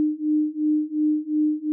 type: beating tone pair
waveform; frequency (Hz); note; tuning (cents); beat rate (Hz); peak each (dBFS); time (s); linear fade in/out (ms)
sine; 302.6 / 305.4; D#4 / D#4; -48 / -32; 2.8; -23 / -22; 0-1.72; 0
effects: none